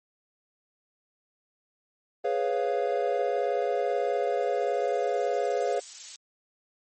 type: chord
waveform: triangle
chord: C# dominant seventh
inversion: second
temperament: equal with one note detuned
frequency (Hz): 415.3 / 495.9 / 554.4 / 698.5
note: G#4 / B4 / C#5 / E#5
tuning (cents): 0 / +7 / 0 / 0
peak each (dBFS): -28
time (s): 2.24-5.8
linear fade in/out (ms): 10
type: noise with exponential growth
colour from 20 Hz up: violet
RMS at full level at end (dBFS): -31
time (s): 2.38-6.16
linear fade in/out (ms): 1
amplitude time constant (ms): 820
effects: low-pass 11000 Hz 12 dB/octave + MP3 32 kbps